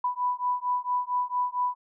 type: beating tone pair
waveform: sine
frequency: 987.8 / 992.2 Hz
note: B5 / B5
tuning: 0 / +8 cents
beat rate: 4.4 Hz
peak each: -28 dBFS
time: 0.04-1.75 s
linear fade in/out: 5 ms
effects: none